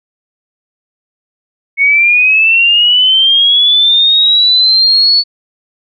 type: linear sweep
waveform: sine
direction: up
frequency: 2200 to 4453 Hz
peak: -5 dBFS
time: 1.77-5.24 s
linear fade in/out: 50 ms
effects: none